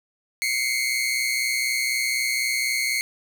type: tone pair together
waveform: sawtooth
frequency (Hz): 2093 / 2217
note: C7 / C#7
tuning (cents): 0 / 0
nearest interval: minor second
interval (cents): 100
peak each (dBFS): -22 / -21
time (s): 0.42-3.01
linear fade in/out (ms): 0
effects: none